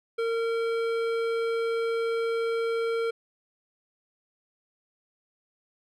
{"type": "tone with hard clipping", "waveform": "sine", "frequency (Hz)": 458.6, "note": "A#4", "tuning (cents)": -28, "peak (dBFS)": -27, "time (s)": [0.18, 3.11], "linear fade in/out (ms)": 10, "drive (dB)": 13, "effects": []}